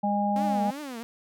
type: harmonic tone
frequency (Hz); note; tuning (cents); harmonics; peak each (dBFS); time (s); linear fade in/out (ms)
204.2; G#3; -29; 1 / 3 / 4; -26 / -32 / -26; 0.03-0.71; 10
type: tone with vibrato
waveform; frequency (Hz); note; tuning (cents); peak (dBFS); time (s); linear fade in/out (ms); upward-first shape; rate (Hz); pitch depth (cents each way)
sawtooth; 261.4; C4; -1; -31; 0.36-1.03; 0; triangle; 2.8; 280
effects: none